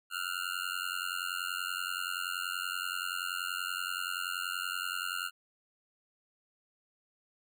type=tone with amplitude modulation; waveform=25% pulse; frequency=1407 Hz; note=F6; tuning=12 cents sharp; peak=-26 dBFS; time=0.1-5.31 s; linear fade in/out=50 ms; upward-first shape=sine; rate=90.5 Hz; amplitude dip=100%; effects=none

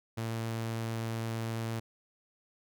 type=tone; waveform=sawtooth; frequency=113.6 Hz; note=A#2; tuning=44 cents flat; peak=-29 dBFS; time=0.17-1.8 s; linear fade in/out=10 ms; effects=none

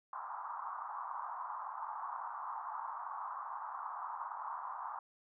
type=band-pass noise; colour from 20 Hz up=pink; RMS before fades=-43 dBFS; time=0.13-4.99 s; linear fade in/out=2 ms; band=870 to 1200 Hz; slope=48 dB/octave; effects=none

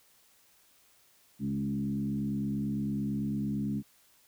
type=tone with frequency modulation; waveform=sine; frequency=208.2 Hz; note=G#3; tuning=5 cents sharp; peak=-29 dBFS; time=1.39-3.83 s; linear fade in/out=50 ms; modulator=68.9 Hz; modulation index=1; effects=white hiss -64 dBFS RMS until 4.27 s

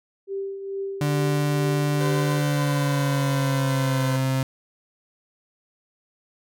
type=tone with tremolo; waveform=sine; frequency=392 Hz; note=G4; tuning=in tune; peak=-25 dBFS; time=0.27-2.43 s; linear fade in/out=50 ms; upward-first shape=triangle; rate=2.3 Hz; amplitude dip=60%
type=tone with pitch glide; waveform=35% pulse; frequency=146.83 to 132.33 Hz; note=D3 to C3; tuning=0 to +20 cents; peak=-19 dBFS; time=1.01-4.43 s; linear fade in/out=2 ms; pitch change=-180 cents; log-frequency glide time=2.34-4.11 s
type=tone; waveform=20% pulse; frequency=510 Hz; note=C5; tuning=44 cents flat; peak=-25 dBFS; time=2-4.17 s; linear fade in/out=10 ms
effects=none

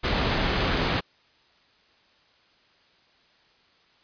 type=low-pass noise; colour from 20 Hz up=pink; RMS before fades=-25 dBFS; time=0.03-1.01 s; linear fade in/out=20 ms; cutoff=4600 Hz; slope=24 dB/octave; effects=white hiss -61 dBFS RMS until 4.03 s + resampled to 11025 Hz

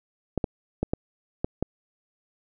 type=clicks; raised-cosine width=2 ms; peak=-11 dBFS; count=6; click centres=0.377 / 0.442 / 0.83 / 0.935 / 1.445 / 1.626 s; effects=none

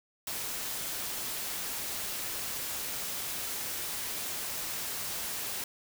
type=noise; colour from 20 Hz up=white; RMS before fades=-36 dBFS; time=0.27-5.64 s; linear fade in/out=2 ms; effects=none

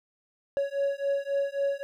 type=beating tone pair; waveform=triangle; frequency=556 / 559.7 Hz; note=C#5 / C#5; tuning=+5 / +17 cents; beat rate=3.7 Hz; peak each=-27 dBFS; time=0.57-1.83 s; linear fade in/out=0 ms; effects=none

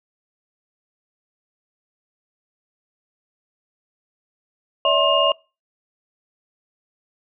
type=tone cluster; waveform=sine; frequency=572 / 648 / 1064 / 2833 Hz; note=D5 / E5 / C6 / F7; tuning=-46 / -30 / +29 / +24 cents; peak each=-20 dBFS; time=4.85-5.32 s; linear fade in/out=2 ms; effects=noise-tail reverb RT60 0.3 s tail -25 dB re dry

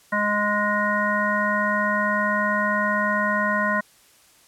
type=harmonic tone; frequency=207.7 Hz; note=G#3; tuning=in tune; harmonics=1 / 3 / 5 / 7 / 9; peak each=-27 / -27 / -25 / -26 / -25 dBFS; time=0.12-3.81 s; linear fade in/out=10 ms; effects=white hiss -55 dBFS RMS until 4.47 s + low-pass 12000 Hz 12 dB/octave

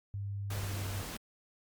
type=tone with pitch glide; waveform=sine; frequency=100 to 97.55 Hz; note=G2 to G2; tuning=+35 to -8 cents; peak=-35 dBFS; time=0.14-1.02 s; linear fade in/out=0 ms; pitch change=-43 cents; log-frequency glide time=0.58-0.67 s
type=noise; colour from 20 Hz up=pink; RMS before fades=-42 dBFS; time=0.5-1.17 s; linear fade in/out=5 ms
effects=Opus 48 kbps

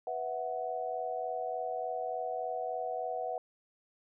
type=chord; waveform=sine; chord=B suspended fourth; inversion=none; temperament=equal with one note detuned; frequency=493.9 / 656.6 / 740 Hz; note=B4 / E5 / F#5; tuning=0 / -7 / 0 cents; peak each=-39 / -38 / -36 dBFS; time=0.07-3.38 s; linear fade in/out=2 ms; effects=none

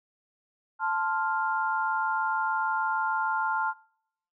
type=chord; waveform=sine; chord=F major; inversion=first; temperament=equal; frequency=880 / 1046.5 / 1396.9 Hz; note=A5 / C6 / F6; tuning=0 / 0 / 0 cents; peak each=-28 / -32 / -29 dBFS; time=0.79-3.74 s; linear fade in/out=50 ms; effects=noise-tail reverb RT60 0.7 s tail -24 dB re dry

